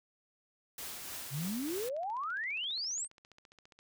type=noise with tremolo; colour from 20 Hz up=white; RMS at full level=-42 dBFS; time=0.78-1.89 s; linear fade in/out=2 ms; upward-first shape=triangle; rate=3.3 Hz; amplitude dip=35%
type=exponential sweep; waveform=sine; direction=up; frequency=126.5 to 8800 Hz; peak=-34 dBFS; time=1.3-3.08 s; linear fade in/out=50 ms
type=click train; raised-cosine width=0.2 ms; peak=-40 dBFS; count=34; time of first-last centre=1.56-3.79 s; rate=14.8 Hz
effects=none